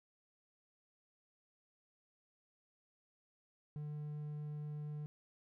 triangle tone, 149.3 Hz, D3, 29 cents sharp, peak -39 dBFS, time 3.76-5.06 s, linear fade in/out 0 ms, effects none

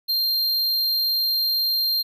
square tone, 4186 Hz, C8, in tune, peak -20 dBFS, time 0.08-2.03 s, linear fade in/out 20 ms, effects none

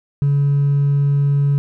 triangle tone with hard clipping, 141.8 Hz, C#3, 40 cents sharp, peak -12 dBFS, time 0.22-1.58 s, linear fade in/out 0 ms, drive 2 dB, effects none

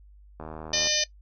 click train, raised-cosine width 1 ms, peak -24 dBFS, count 38, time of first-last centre 0.4-0.871 s, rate 78.6 Hz
harmonic tone, 605 Hz, D#5, 49 cents flat, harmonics 1 / 3 / 4 / 5 / 6 / 7 / 8 / 9 / 10, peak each -34 / -34 / -33 / -31 / -31 / -32 / -28 / -33 / -28 dBFS, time 0.73-1.04 s, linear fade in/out 5 ms
effects noise-tail reverb RT60 0.1 s tail -19 dB re dry + added 50 Hz sine -49 dBFS peak until 1.21 s

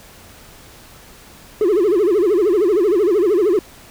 triangle tone with vibrato, 384.9 Hz, G4, 32 cents flat, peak -9 dBFS, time 1.61-3.59 s, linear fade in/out 2 ms, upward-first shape sine, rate 13 Hz, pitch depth 230 cents each way, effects tanh soft clip ceiling -7 dBFS + pink hiss -43 dBFS RMS until 3.9 s

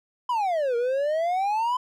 triangle exponential two-way sweep, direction down then up, 1020 to 464.6 to 1020 Hz, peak -20 dBFS, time 0.29-1.77 s, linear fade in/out 5 ms, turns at 0.76 s, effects none

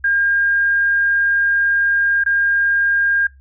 sine tone with dropouts, 1611 Hz, G6, 47 cents sharp, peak -13 dBFS, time 0.04-3.27 s, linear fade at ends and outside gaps 5 ms, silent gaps 2.238-2.261 s, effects noise-tail reverb RT60 0.2 s tail -22 dB re dry + added 67 Hz sine -43 dBFS peak until 3.4 s

